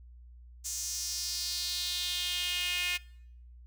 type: tone with high-pass filter sweep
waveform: sawtooth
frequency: 356.5 Hz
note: F4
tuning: 36 cents sharp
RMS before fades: -34 dBFS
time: 0.64-2.98 s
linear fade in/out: 20 ms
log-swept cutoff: 6700 to 2400 Hz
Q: 3.5
effects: noise-tail reverb RT60 0.7 s tail -23 dB re dry + added 60 Hz sine -49 dBFS peak until 3.66 s